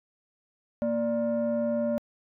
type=tone pair together; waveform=sine; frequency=233.1 / 587.4 Hz; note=A#3 / D5; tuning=0 / 0 cents; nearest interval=octave + major third; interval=1600 cents; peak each=-26 / -25 dBFS; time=0.82-1.98 s; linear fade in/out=0 ms; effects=tanh soft clip ceiling -21 dBFS